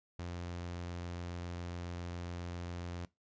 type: tone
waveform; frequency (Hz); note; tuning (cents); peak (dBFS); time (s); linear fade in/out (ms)
sawtooth; 87.31; F2; 0; -36; 0.19-3.05; 0
effects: noise-tail reverb RT60 0.2 s tail -21 dB re dry + resampled to 16000 Hz